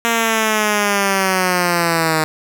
5% pulse linear sweep, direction down, 233.1 to 155.56 Hz, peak -3 dBFS, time 0.05-2.24 s, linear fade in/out 0 ms, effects none

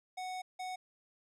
square tone bursts at uneven times, 740 Hz, F#5, in tune, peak -39 dBFS, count 2, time 0.17-0.42 / 0.59-0.76 s, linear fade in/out 10 ms, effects low-pass 9000 Hz 12 dB/octave

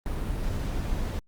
brown noise, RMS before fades -29 dBFS, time 0.06-1.19 s, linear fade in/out 0 ms, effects Opus 32 kbps

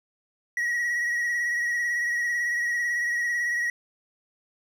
triangle tone with vibrato, 1913 Hz, A#6, 44 cents sharp, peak -22 dBFS, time 0.57-3.7 s, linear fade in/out 2 ms, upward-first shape sine, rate 18 Hz, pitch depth 34 cents each way, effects none

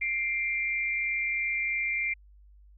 sine tone pair together, 2102 / 2359 Hz, C7 / D7, +7 / +7 cents, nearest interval major second, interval 200 cents, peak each -29 / -30 dBFS, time 0.01-2.14 s, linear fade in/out 10 ms, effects added 50 Hz sine -52 dBFS peak until 2.77 s

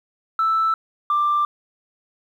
sine tone pair in turn, 1320 / 1182.3 Hz, E6 / D6, +2 / +11 cents, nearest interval major second, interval 191 cents, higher first, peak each -15 dBFS, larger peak neither, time 0.39-0.74 / 1.1-1.45 s, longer neither, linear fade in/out 2 ms, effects tanh soft clip ceiling -13 dBFS + 9-bit

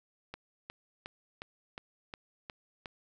click train, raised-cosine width 0.3 ms, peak -25 dBFS, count 8, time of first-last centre 0.34-2.858 s, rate 2.78 Hz, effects none

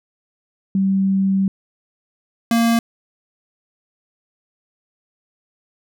sine / square tone pair in turn, 193.3 / 231.3 Hz, G3 / A#3, -24 / -13 cents, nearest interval minor third, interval 311 cents, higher second, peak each -14 / -14 dBFS, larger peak neither, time 0.75-1.48 / 2.51-2.79 s, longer first, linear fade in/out 2 ms, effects none

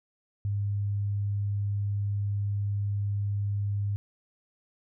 sine tone, 101.4 Hz, G#2, 41 cents flat, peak -26 dBFS, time 0.45-3.96 s, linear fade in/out 0 ms, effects none

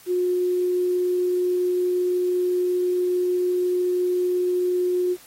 sine tone with quantisation, 360 Hz, F#4, 47 cents flat, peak -19 dBFS, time 0.06-5.17 s, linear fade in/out 50 ms, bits 8, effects white hiss -49 dBFS RMS until 5.26 s + AAC 48 kbps

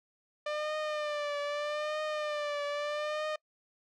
sawtooth tone with vibrato, 596 Hz, D5, 25 cents sharp, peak -28 dBFS, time 0.46-3.36 s, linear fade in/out 5 ms, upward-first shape triangle, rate 0.8 Hz, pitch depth 59 cents each way, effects noise-tail reverb RT60 0.1 s tail -25 dB re dry + low-pass 4000 Hz 12 dB/octave

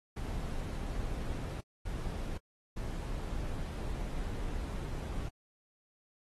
brown noise bursts at uneven times, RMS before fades -37 dBFS, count 3, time 0.16-1.61 / 1.85-2.38 / 2.76-5.29 s, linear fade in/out 10 ms, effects AAC 32 kbps

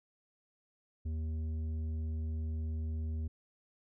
sine tone with tanh clipping, 79.2 Hz, D#2, 31 cents sharp, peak -35 dBFS, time 1.05-3.28 s, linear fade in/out 10 ms, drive 8 dB, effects none

